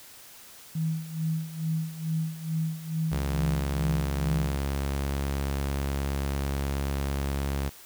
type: tone with tremolo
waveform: sine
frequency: 160.3 Hz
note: E3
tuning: 48 cents flat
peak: -24 dBFS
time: 0.75-4.58 s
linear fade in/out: 5 ms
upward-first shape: sine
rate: 2.3 Hz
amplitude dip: 80%
type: tone with vibrato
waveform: sawtooth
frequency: 69.3 Hz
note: C#2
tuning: in tune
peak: -23 dBFS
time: 3.11-7.7 s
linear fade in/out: 20 ms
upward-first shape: triangle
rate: 17 Hz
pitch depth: 17 cents each way
effects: white hiss -49 dBFS RMS until 7.85 s